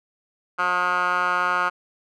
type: tone with band-pass filter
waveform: 10% pulse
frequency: 179.3 Hz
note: F3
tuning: 46 cents sharp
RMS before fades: -22 dBFS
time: 0.58-1.7 s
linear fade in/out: 20 ms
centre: 1400 Hz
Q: 5.5
effects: none